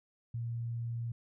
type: tone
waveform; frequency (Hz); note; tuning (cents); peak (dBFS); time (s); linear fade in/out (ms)
sine; 117.1; A#2; +8; -34; 0.34-1.12; 5
effects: none